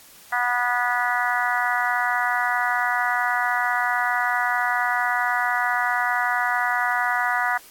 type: harmonic tone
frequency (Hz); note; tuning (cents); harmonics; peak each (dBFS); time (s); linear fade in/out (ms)
244.5; B3; -17; 3 / 4 / 5 / 6 / 7 / 8; -26 / -27 / -28 / -26 / -28 / -27; 0.32-7.58; 10
effects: white hiss -48 dBFS RMS until 7.7 s + AAC 64 kbps